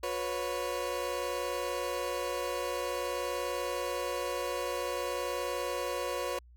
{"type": "chord", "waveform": "30% pulse", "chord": "F# suspended fourth", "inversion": "none", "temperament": "equal with one note detuned", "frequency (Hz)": [360.7, 493.9, 554.4], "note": ["F#4", "B4", "C#5"], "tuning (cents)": [-44, 0, 0], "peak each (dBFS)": [-37, -33, -33], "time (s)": [0.03, 6.39], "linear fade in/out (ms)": 5, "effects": ["added 60 Hz sine -53 dBFS peak until 6.56 s"]}